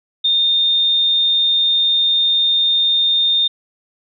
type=tone; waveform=sine; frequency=3642 Hz; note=A#7; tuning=41 cents flat; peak=-12 dBFS; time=0.24-3.48 s; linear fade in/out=10 ms; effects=none